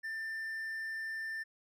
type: tone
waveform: triangle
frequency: 1786 Hz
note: A6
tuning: 25 cents sharp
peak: -35 dBFS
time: 0.03-1.44 s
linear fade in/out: 20 ms
effects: none